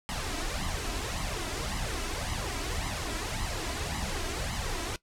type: noise with flanger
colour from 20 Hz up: pink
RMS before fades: -33 dBFS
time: 0.09-4.96 s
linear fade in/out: 0 ms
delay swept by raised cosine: 0.98 to 3.08 ms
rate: 1.8 Hz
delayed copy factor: +0.65
effects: noise-tail reverb RT60 0.1 s tail -19 dB re dry + low-pass 9000 Hz 12 dB/octave